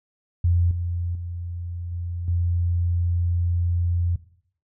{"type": "tone with level steps", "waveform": "sine", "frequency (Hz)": 86.8, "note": "F2", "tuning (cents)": -10, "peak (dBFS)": [-16, -23, -28, -26, -19], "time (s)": [0.44, 4.16], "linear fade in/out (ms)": 5, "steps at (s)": [0.71, 1.15, 1.92, 2.28], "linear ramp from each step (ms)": 2, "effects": ["noise-tail reverb RT60 0.6 s tail -17 dB re dry"]}